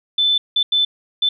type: tone bursts at uneven times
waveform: sine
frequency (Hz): 3520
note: A7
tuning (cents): 0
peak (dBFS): -13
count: 4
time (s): 0.18-0.38 / 0.56-0.63 / 0.72-0.85 / 1.22-1.29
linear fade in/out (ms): 5
effects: none